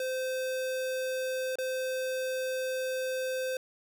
square tone with dropouts, 517 Hz, C5, 21 cents flat, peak -31 dBFS, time 0-3.57 s, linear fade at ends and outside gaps 2 ms, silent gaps 1.556-1.585 s, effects none

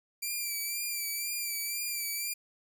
5% pulse tone with vibrato, 2349 Hz, D7, in tune, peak -23 dBFS, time 0.22-2.34 s, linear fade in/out 10 ms, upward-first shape sine, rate 2 Hz, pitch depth 43 cents each way, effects none

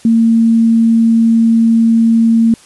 sine tone, 227.8 Hz, A#3, 40 cents flat, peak -6 dBFS, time 0.05-2.54 s, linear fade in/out 2 ms, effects white hiss -42 dBFS RMS until 2.65 s + resampled to 24000 Hz

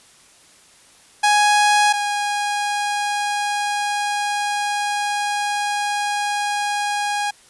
sawtooth tone pair in turn, 830.6 / 822.5 Hz, G#5 / G#5, 0 / -17 cents, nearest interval unison, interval 17 cents, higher first, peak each -9 / -16 dBFS, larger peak first, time 1.23-1.93 / 1.93-7.31 s, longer second, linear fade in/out 10 ms, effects white hiss -50 dBFS RMS until 7.49 s + resampled to 24000 Hz

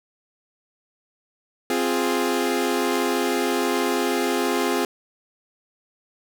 sawtooth chord, F minor, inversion second, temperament equal, 261.6 / 349.2 / 415.3 Hz, C4 / F4 / Ab4, 0 / 0 / 0 cents, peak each -21 dBFS, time 1.7-4.85 s, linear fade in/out 2 ms, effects none

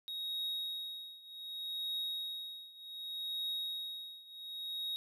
triangle tone with tremolo, 3771 Hz, A#7, 19 cents sharp, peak -33 dBFS, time 0.08-4.96 s, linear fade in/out 0 ms, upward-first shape triangle, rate 0.66 Hz, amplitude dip 90%, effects none

